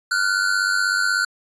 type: tone pair together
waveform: square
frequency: 1403.7 / 1500 Hz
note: F6 / F#6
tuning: +8 / +23 cents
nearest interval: minor second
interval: 115 cents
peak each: -22 / -21 dBFS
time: 0.11-1.25 s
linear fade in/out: 5 ms
effects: resampled to 22050 Hz